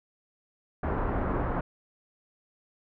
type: low-pass noise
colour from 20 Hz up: pink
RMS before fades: -29 dBFS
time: 0.83-1.61 s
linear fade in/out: 5 ms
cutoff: 1400 Hz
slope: 24 dB/octave
effects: none